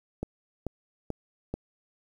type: click train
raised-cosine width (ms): 2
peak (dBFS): -18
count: 4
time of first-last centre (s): 0.23-1.54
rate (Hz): 2.29
effects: 9-bit